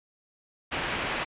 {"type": "low-pass noise", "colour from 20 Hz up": "white", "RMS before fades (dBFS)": -31, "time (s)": [0.71, 1.25], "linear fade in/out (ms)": 20, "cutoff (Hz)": 2900, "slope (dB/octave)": 24, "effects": ["resampled to 8000 Hz"]}